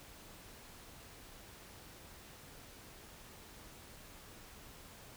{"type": "silence", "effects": ["pink hiss -55 dBFS RMS until 5.16 s"]}